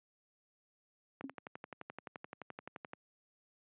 click train, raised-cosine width 0.5 ms, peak -29 dBFS, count 21, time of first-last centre 1.21-2.934 s, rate 11.6 Hz
sine tone with exponential decay, 270 Hz, C#4, 45 cents flat, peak -35 dBFS, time 1.24-1.34 s, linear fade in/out 1 ms, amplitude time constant 20 ms
effects high-pass 150 Hz 12 dB/octave + resampled to 8000 Hz

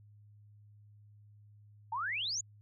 sine exponential sweep, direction up, 853 to 7040 Hz, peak -33 dBFS, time 1.92-2.41 s, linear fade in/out 5 ms, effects added 104 Hz sine -56 dBFS peak until 2.61 s

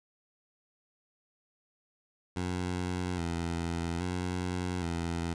15% pulse tone with vibrato, 87.3 Hz, F2, in tune, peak -25 dBFS, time 2.36-5.34 s, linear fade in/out 5 ms, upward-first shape square, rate 0.61 Hz, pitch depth 57 cents each way, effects resampled to 22050 Hz

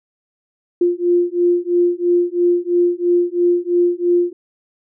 sine beating tone pair, 349.2 / 352.2 Hz, F4 / F4, 0 / +15 cents, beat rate 3 Hz, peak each -16 dBFS, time 0.81-4.33 s, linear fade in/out 5 ms, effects none

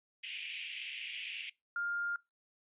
pink band-pass noise, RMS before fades -43 dBFS, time 0.23-1.5 s, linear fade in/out 10 ms, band 2300 to 3100 Hz, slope 48 dB/octave
sine tone, 1405 Hz, F6, 10 cents sharp, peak -33 dBFS, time 1.76-2.16 s, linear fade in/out 2 ms
effects noise-tail reverb RT60 0.2 s tail -22 dB re dry + resampled to 8000 Hz

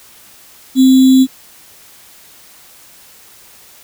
sine tone with sample-and-hold, 261.6 Hz, C4, in tune, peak -4 dBFS, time 0.75-1.27 s, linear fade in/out 50 ms, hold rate 3675 Hz, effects white hiss -42 dBFS RMS until 3.83 s

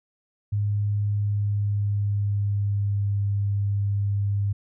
sine tone with pitch glide, 103 to 100.82 Hz, G#2 to G2, -14 to +49 cents, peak -21 dBFS, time 0.52-4.53 s, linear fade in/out 10 ms, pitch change -37 cents, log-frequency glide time 1.07-3.19 s, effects none

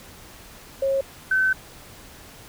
sine tone pair in turn, 543 / 1528.3 Hz, C#5 / G6, -36 / -44 cents, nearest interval octave + tritone, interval 1792 cents, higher second, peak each -19 / -17 dBFS, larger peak second, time 0.82-1.01 / 1.31-1.53 s, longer second, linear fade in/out 5 ms, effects pink hiss -45 dBFS RMS until 2.48 s

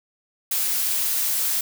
blue noise, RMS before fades -23 dBFS, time 0.51-1.61 s, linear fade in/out 5 ms, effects none

